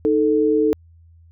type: tone pair together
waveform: sine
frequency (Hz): 310.5 / 440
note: D#4 / A4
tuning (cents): -3 / 0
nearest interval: tritone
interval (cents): 603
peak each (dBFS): -18 / -16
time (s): 0.05-0.73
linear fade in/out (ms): 0
effects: added 83 Hz sine -46 dBFS peak until 1.31 s